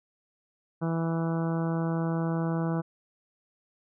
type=harmonic tone; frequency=164.81 Hz; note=E3; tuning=in tune; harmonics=1 / 2 / 3 / 4 / 5 / 6 / 7 / 8 / 9; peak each=-27 / -33 / -37 / -39 / -41 / -43 / -44 / -45 / -46 dBFS; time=0.81-2.82 s; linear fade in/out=20 ms; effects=none